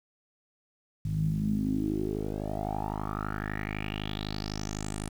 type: tone with low-pass filter sweep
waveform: 10% pulse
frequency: 51.91 Hz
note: G#1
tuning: in tune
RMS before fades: -32 dBFS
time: 1.05-5.09 s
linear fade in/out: 5 ms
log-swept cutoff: 130 to 9700 Hz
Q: 6
effects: 9-bit